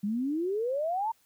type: exponential sweep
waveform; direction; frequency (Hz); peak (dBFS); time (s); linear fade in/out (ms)
sine; up; 196 to 932.3; -27; 0.03-1.12; 10
effects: white hiss -67 dBFS RMS until 1.25 s